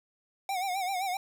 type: tone with vibrato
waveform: square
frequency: 754 Hz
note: F#5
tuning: 32 cents sharp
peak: -30 dBFS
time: 0.49-1.17 s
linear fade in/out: 2 ms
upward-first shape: sine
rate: 7.7 Hz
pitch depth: 93 cents each way
effects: 10-bit